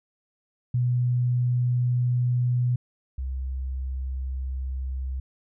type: tone pair in turn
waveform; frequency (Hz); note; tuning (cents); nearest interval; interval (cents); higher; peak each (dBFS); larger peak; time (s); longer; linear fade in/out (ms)
sine; 123.3 / 65.32; B2 / C2; -2 / -2; major seventh; 1100; first; -20 / -27; first; 0.74-2.76 / 3.18-5.2; neither; 5
effects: none